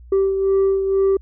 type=beating tone pair; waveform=sine; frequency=388.3 / 390.4 Hz; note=G4 / G4; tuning=-16 / -7 cents; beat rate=2.1 Hz; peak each=-13 / -21 dBFS; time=0.12-1.17 s; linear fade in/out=5 ms; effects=tanh soft clip ceiling -12 dBFS + added 60 Hz sine -39 dBFS peak until 1.21 s